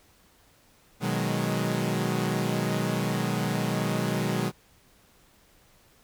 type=chord; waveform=sawtooth; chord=G# minor seventh; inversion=first; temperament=equal; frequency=123.47 / 155.56 / 185 / 207.7 Hz; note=B2 / D#3 / F#3 / G#3; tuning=0 / 0 / 0 / 0 cents; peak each=-27 dBFS; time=1-4.52 s; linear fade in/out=50 ms; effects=pink hiss -60 dBFS RMS until 6.03 s